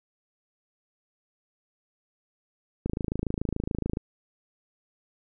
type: click train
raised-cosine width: 3 ms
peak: -15 dBFS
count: 31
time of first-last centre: 2.86-3.971 s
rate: 27 Hz
effects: none